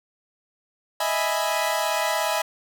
sawtooth chord, E major seventh, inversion third, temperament equal, 622.3 / 659.3 / 830.6 / 987.8 Hz, D#5 / E5 / G#5 / B5, 0 / 0 / 0 / 0 cents, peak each -24 dBFS, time 1-2.42 s, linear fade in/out 5 ms, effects none

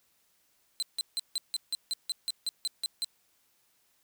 35% pulse tone bursts, 4062 Hz, B7, 48 cents sharp, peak -27 dBFS, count 13, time 0.8-3.045 s, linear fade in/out 0 ms, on 25 ms, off 160 ms, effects white hiss -70 dBFS RMS until 4.03 s

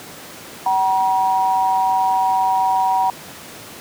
sine tone pair together, 759 / 956.3 Hz, F#5 / A#5, +44 / +44 cents, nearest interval major third, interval 400 cents, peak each -17 dBFS, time 0.66-3.1 s, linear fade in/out 2 ms, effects pink hiss -36 dBFS RMS until 3.8 s + high-pass 150 Hz 12 dB/octave

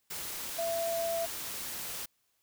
sine tone in noise, 670 Hz, E5, 28 cents sharp, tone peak -30 dBFS, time 0.58-1.26 s, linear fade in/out 10 ms, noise white, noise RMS -39 dBFS, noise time 0.1-2.06 s, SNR +6 dB, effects white hiss -75 dBFS RMS until 2.42 s

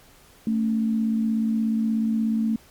sine tone pair together, 222.3 / 279 Hz, A3 / C#4, +18 / +11 cents, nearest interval major third, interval 393 cents, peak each -20 / -31 dBFS, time 0.47-2.56 s, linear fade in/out 2 ms, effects pink hiss -53 dBFS RMS until 2.7 s + MP3 96 kbps

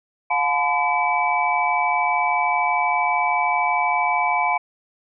sine tone cluster, 715 / 860 / 1013 / 2296 Hz, F5 / A5 / B5 / D7, +41 / -40 / +44 / -40 cents, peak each -23 dBFS, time 0.3-4.58 s, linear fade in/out 10 ms, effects none

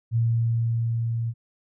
sine tone with level ramp, 115.6 Hz, A#2, 14 cents flat, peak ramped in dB -18 to -24 dBFS, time 0.11-1.34 s, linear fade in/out 50 ms, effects none

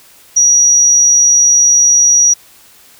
sine tone, 5780 Hz, F#8, 41 cents flat, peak -5 dBFS, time 0.36-2.34 s, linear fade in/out 10 ms, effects white hiss -43 dBFS RMS until 2.99 s

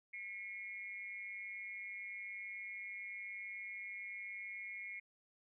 sine tone with amplitude modulation, 2174 Hz, C#7, 34 cents flat, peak -40 dBFS, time 0.13-5 s, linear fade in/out 10 ms, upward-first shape sine, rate 201 Hz, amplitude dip 85%, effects none

